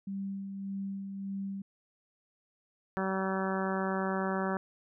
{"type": "tone with tremolo", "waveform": "sine", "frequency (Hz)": 196, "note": "G3", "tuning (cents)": 0, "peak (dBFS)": -33, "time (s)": [0.07, 1.62], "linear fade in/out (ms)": 5, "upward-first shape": "sine", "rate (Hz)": 1.7, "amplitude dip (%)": 40}
{"type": "harmonic tone", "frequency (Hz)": 190.9, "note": "G3", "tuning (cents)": -46, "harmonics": [1, 2, 3, 4, 5, 6, 7, 8, 9], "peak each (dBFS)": [-33, -36, -38, -39, -40, -41, -41, -42, -43], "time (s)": [2.97, 4.57], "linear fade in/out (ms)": 0}
{"effects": []}